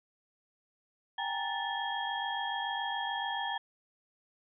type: tone cluster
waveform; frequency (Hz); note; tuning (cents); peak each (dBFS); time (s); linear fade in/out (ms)
sine; 784 / 831 / 933 / 1752 / 3259; G5 / G#5 / A#5 / A6 / G#7; 0 / +1 / +1 / -8 / -33; -38 / -40 / -38 / -38 / -39; 1.18-3.58; 5
effects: none